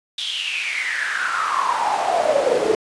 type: noise with high-pass filter sweep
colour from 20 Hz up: brown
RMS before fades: -21 dBFS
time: 0.18-2.75 s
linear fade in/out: 2 ms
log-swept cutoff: 3500 to 420 Hz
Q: 9
effects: resampled to 22050 Hz